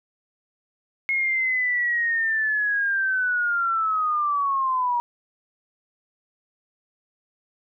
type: linear sweep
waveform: sine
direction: down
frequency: 2168 to 950 Hz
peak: -20 dBFS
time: 1.09-5 s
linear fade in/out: 0 ms
effects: none